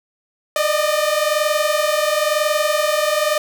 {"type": "tone pair together", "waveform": "sawtooth", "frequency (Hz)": [595, 616], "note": ["D5", "D#5"], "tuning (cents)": [22, -17], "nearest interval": "minor second", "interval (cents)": 61, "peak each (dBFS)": -15, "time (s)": [0.56, 3.38], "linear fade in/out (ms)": 2, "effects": []}